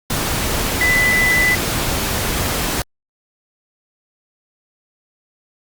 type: tone in noise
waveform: sine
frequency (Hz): 1997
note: B6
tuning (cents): +19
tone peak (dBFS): -13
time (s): 0.81-1.55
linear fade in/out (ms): 2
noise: pink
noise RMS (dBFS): -20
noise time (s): 0.1-2.82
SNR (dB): +4
effects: Opus 48 kbps